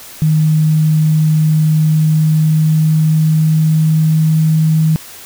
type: tone with pitch glide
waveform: sine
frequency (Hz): 155.56 to 157.91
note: D#3 to D#3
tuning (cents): 0 to +26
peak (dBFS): -8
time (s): 0.22-4.96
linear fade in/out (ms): 0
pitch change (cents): +26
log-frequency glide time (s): 1.72-4.56
effects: white hiss -34 dBFS RMS until 5.25 s